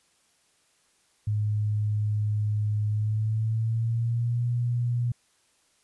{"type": "tone with pitch glide", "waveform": "sine", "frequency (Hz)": [105.5, 120.49], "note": ["G#2", "B2"], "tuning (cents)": [28, -42], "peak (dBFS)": -23, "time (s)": [1.27, 5.12], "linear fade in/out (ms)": 5, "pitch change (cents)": 230, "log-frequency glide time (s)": [2.88, 4.46], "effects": ["white hiss -66 dBFS RMS until 5.83 s", "resampled to 24000 Hz"]}